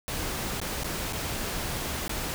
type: noise with dropouts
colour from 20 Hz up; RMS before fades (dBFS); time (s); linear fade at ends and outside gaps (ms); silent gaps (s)
pink; -32; 0.08-2.34; 0; 0.601-0.615 / 0.835-0.844 / 1.125-1.132 / 2.08-2.094
effects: none